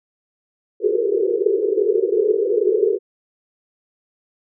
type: band-pass noise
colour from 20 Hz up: pink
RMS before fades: -18 dBFS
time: 0.8-2.99 s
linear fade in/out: 50 ms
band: 370 to 470 Hz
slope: 96 dB/octave
effects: none